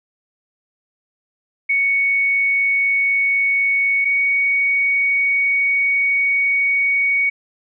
sine tone pair in turn, 2224 / 2237 Hz, C#7 / C#7, +5 / +15 cents, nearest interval unison, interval 10 cents, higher second, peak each -14 dBFS, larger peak neither, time 1.69-4.05 / 4.05-7.3 s, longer second, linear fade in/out 10 ms, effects none

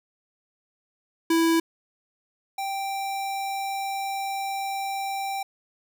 square tone pair in turn, 329.6 / 783.9 Hz, E4 / G5, 0 / 0 cents, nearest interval octave + minor third, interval 1500 cents, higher second, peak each -19 / -28 dBFS, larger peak first, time 1.3-1.6 / 2.58-5.43 s, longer second, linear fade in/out 5 ms, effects none

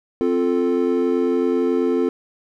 triangle chord, F major, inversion second, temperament equal, 261.6 / 349.2 / 440 Hz, C4 / F4 / A4, 0 / 0 / 0 cents, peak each -19 dBFS, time 0.21-2.09 s, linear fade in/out 0 ms, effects none

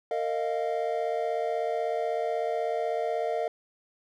triangle chord, Bb suspended fourth, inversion none, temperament equal with one note detuned, 458.4 / 622.3 / 698.5 Hz, Bb4 / Eb5 / F5, -29 / 0 / 0 cents, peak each -29 dBFS, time 0.11-3.48 s, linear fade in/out 2 ms, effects none

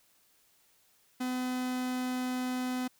45% pulse tone, 252.8 Hz, B3, 41 cents sharp, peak -31 dBFS, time 1.2-2.88 s, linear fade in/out 10 ms, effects white hiss -67 dBFS RMS until 2.99 s

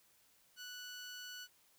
15% pulse tone, 1480 Hz, F#6, in tune, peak -40 dBFS, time 0.56-1.48 s, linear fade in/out 50 ms, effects white hiss -70 dBFS RMS until 1.78 s

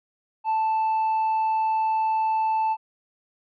sine tone with tanh clipping, 880 Hz, A5, in tune, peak -21 dBFS, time 0.44-2.77 s, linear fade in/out 50 ms, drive 2 dB, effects none

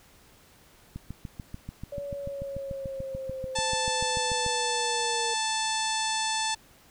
click train, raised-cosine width 5 ms, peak -24 dBFS, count 25, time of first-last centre 0.96-4.464 s, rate 6.85 Hz
sine linear sweep, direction down, 571 to 466.2 Hz, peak -33 dBFS, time 1.92-5.34 s, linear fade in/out 5 ms
harmonic tone, 880 Hz, A5, in tune, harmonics 1 / 2 / 3 / 4 / 5 / 6 / 7 / 8 / 9 / 10, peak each -30 / -36 / -37 / -34 / -36 / -38 / -37 / -42 / -38 / -40 dBFS, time 3.55-6.55 s, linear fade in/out 10 ms
effects pink hiss -57 dBFS RMS until 6.9 s

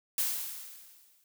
blue noise with exponential decay, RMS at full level -28 dBFS, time 0.18-1.24 s, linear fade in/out 2 ms, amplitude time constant 230 ms, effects none

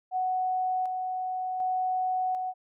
sine tone with tremolo, 742 Hz, F#5, 5 cents sharp, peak -25 dBFS, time 0.11-2.54 s, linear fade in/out 50 ms, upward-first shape square, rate 0.67 Hz, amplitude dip 35%, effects none

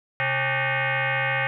sine tone with frequency modulation, 130.81 Hz, C3, in tune, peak -21 dBFS, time 0.2-1.47 s, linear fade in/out 0 ms, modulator 336 Hz, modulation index 7, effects none

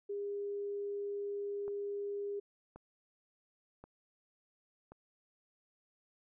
sine tone, 405.1 Hz, G#4, 43 cents flat, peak -36 dBFS, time 0.09-2.4 s, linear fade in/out 10 ms
click train, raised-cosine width 1 ms, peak -37 dBFS, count 4, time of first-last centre 1.68-4.92 s, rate 0.926 Hz
effects none

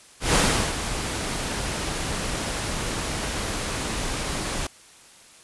pink noise with ADSR envelope, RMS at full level -18 dBFS, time 0.2-4.67 s, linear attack 150 ms, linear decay 380 ms, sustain -10 dB, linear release 5 ms, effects white hiss -50 dBFS RMS until 5.43 s + resampled to 24000 Hz

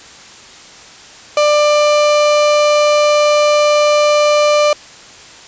35% pulse tone, 594 Hz, D5, 20 cents sharp, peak -7 dBFS, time 1.37-4.73 s, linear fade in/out 2 ms, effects white hiss -37 dBFS RMS until 5.47 s + resampled to 16000 Hz

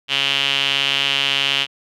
sawtooth tone with band-pass filter, 138.59 Hz, C#3, in tune, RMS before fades -19 dBFS, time 0.08-1.67 s, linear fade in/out 50 ms, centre 3000 Hz, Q 5.7, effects none

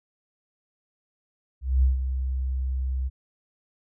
sine tone with ADSR envelope, 65 Hz, C2, 11 cents flat, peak -15 dBFS, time 1.61-3.1 s, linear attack 220 ms, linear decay 140 ms, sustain -9 dB, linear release 31 ms, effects none

